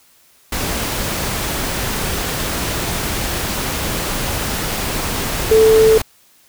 sine tone in noise, 441 Hz, A4, 4 cents sharp, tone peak -7 dBFS, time 5.51-5.98 s, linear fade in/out 5 ms, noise pink, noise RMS -21 dBFS, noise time 0.52-6.02 s, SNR +11 dB, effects white hiss -52 dBFS RMS until 6.48 s

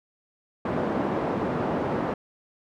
pink band-pass noise, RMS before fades -27 dBFS, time 0.65-2.14 s, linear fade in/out 5 ms, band 190 to 870 Hz, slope 12 dB/octave, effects none

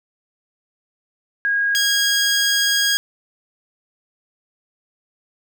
sine / 15% pulse tone pair in turn, 1637 / 1637 Hz, G#6 / G#6, -25 / -25 cents, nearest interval unison, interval 0 cents, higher neither, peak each -16 / -9 dBFS, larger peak second, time 1.45-1.75 / 1.75-2.97 s, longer second, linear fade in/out 0 ms, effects none

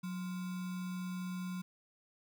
sine tone with sample-and-hold, 182.3 Hz, F#3, 25 cents flat, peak -37 dBFS, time 0.03-1.62 s, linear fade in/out 10 ms, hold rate 1225 Hz, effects none

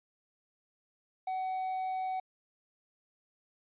triangle tone with quantisation, 751 Hz, F#5, 26 cents sharp, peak -30 dBFS, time 1.27-2.2 s, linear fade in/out 5 ms, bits 10, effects resampled to 8000 Hz

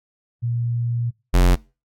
sine / square tone pair in turn, 118.6 / 44.62 Hz, A#2 / F1, +30 / +38 cents, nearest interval octave + perfect fourth, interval 1692 cents, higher first, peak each -20 / -12 dBFS, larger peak second, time 0.42-1.11 / 1.33-1.56 s, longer first, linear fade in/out 20 ms, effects noise-tail reverb RT60 0.3 s tail -23 dB re dry + AAC 64 kbps

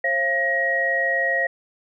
sine tone cluster, 536 / 683 / 1892 Hz, C5 / F5 / A#6, +42 / -39 / +25 cents, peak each -26 / -27 / -20 dBFS, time 0.04-1.47 s, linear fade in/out 5 ms, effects none

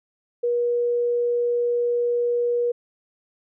sine tone, 480 Hz, B4, 49 cents flat, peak -19 dBFS, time 0.43-2.72 s, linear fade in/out 10 ms, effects none

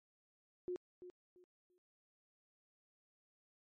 sine tone with echo, 360 Hz, F#4, 47 cents flat, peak -38 dBFS, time 0.68-0.76 s, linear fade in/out 0 ms, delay 340 ms, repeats 3, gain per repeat -12 dB, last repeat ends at 1.78 s, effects MP3 32 kbps

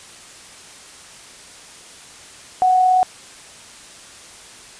sine tone with amplitude modulation, 740 Hz, F#5, in tune, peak -10 dBFS, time 2.62-3.03 s, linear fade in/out 0 ms, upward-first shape sine, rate 38 Hz, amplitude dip 30%, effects white hiss -41 dBFS RMS until 4.79 s + resampled to 22050 Hz

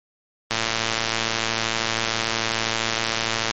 click train, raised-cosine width 0.2 ms, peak -4 dBFS, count 340, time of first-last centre 0.51-3.51 s, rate 113 Hz, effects MP3 32 kbps

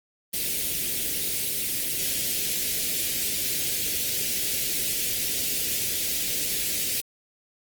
white band-stop noise, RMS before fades -27 dBFS, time 0.33-7.01 s, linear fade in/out 10 ms, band 520 to 2100 Hz, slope 24 dB/octave, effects Opus 24 kbps

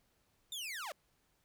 sawtooth linear sweep, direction down, 3668 to 523.3 Hz, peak -37 dBFS, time 0.52-0.92 s, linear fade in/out 2 ms, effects pink hiss -75 dBFS RMS until 1.44 s

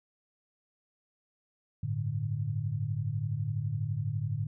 sine chord, G suspended second, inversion none, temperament equal, 98 / 110 / 146.83 Hz, G2 / A2 / D3, 0 / 0 / 0 cents, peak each -37 / -32 / -34 dBFS, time 1.83-4.47 s, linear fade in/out 5 ms, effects none

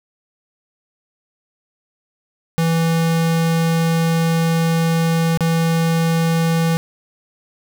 square tone with dropouts, 164.81 Hz, E3, in tune, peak -15 dBFS, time 2.58-6.77 s, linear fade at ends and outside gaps 0 ms, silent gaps 5.374-5.407 s, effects none

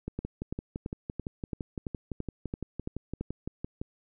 two click trains, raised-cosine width 3 ms, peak -21 / -20 dBFS, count 23 / 10, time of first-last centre 0.08-3.815 / 0.19-3.21 s, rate 5.89 / 2.98 Hz, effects none

